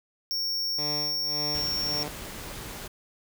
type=tone; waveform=square; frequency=5500 Hz; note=F8; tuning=27 cents flat; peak=-27 dBFS; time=0.31-2.03 s; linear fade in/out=0 ms
type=tone with tremolo; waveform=10% pulse; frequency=148 Hz; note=D3; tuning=14 cents sharp; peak=-25 dBFS; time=0.78-2.08 s; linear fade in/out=2 ms; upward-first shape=sine; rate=1.8 Hz; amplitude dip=85%
type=noise; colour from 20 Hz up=pink; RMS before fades=-39 dBFS; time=1.54-2.88 s; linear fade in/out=10 ms
effects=none